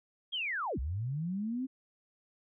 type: linear two-way sweep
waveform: sine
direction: down then up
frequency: 3322 to 58.27 to 268.6 Hz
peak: -32 dBFS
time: 0.32-1.67 s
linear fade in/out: 20 ms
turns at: 0.79 s
effects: none